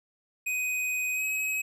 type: tone with pitch glide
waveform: square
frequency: 2504 to 2548 Hz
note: D#7 to D#7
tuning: +10 to +41 cents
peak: -28 dBFS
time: 0.46-1.62 s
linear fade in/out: 10 ms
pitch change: +31 cents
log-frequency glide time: 1.13-1.24 s
effects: none